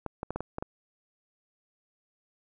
clicks, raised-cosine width 1 ms, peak -19 dBFS, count 7, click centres 0.063 / 0.231 / 0.306 / 0.36 / 0.406 / 0.584 / 0.625 s, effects none

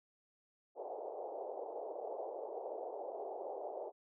pink band-pass noise, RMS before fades -44 dBFS, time 0.75-3.92 s, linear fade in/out 50 ms, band 400 to 800 Hz, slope 48 dB/octave, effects none

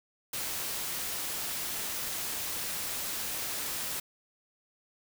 white noise, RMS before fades -35 dBFS, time 0.33-4 s, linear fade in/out 5 ms, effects none

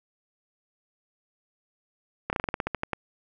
slowing click train, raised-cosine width 0.5 ms, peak -12 dBFS, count 12, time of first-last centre 2.3-2.933 s, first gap 29 ms, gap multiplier 1.13, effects none

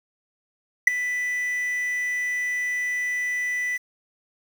triangle tone with ADSR envelope, 1980 Hz, B6, 4 cents sharp, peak -5 dBFS, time 0.87-3.78 s, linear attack 6 ms, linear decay 8 ms, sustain -17 dB, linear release 18 ms, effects 7-bit

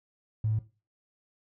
triangle tone, 108.9 Hz, A2, 17 cents flat, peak -21 dBFS, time 0.44-0.59 s, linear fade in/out 5 ms, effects noise-tail reverb RT60 0.3 s tail -19 dB re dry + tanh soft clip ceiling -22 dBFS

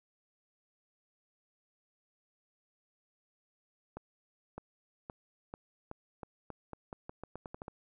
accelerating click train, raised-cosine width 1 ms, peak -28 dBFS, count 16, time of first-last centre 3.97-7.681 s, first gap 610 ms, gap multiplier 0.85, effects none

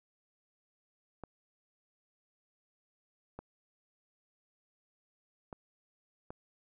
clicks, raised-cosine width 1 ms, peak -29 dBFS, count 4, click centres 1.237 / 3.39 / 5.528 / 6.305 s, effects none

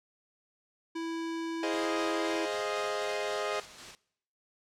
square tone, 329.6 Hz, E4, in tune, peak -34 dBFS, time 0.95-2.46 s, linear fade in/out 10 ms
sawtooth chord, F minor seventh, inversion first, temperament equal, 415.3 / 523.3 / 622.3 / 698.5 Hz, Ab4 / C5 / Eb5 / F5, 0 / 0 / 0 / 0 cents, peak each -31 / -34 / -31 / -37 dBFS, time 1.63-3.6 s, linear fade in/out 2 ms
white noise with tremolo, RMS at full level -44 dBFS, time 1.73-3.95 s, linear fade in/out 0 ms, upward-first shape square, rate 3.9 Hz, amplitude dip 35%
effects noise-tail reverb RT60 0.7 s tail -22 dB re dry + low-pass 6000 Hz 12 dB/octave

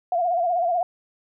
sine tone with vibrato, 698.5 Hz, F5, in tune, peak -19 dBFS, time 0.12-0.83 s, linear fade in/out 2 ms, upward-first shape sine, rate 16 Hz, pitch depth 80 cents each way, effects none

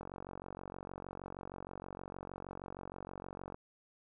click train, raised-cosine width 1 ms, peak -30 dBFS, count 165, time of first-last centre 0.01-3.544 s, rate 46.4 Hz, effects none

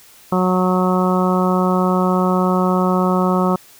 harmonic tone, 183.5 Hz, F#3, 14 cents flat, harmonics 1 / 2 / 3 / 4 / 5 / 6 / 7, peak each -16 / -21 / -23 / -25 / -25 / -24 / -24 dBFS, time 0.32-3.56 s, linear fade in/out 5 ms, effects white hiss -46 dBFS RMS until 3.79 s

